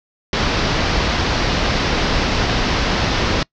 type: low-pass noise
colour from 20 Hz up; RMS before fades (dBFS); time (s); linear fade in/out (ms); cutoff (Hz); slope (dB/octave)
pink; -18; 0.33-3.43; 2; 5600; 48
effects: noise-tail reverb RT60 0.1 s tail -25 dB re dry